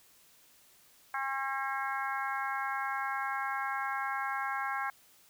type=harmonic tone; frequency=270 Hz; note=C#4; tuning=45 cents flat; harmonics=3 / 4 / 5 / 6 / 7 / 8; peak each=-37 / -37 / -40 / -37 / -47 / -43 dBFS; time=1.14-4.9 s; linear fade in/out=2 ms; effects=white hiss -62 dBFS RMS until 5.29 s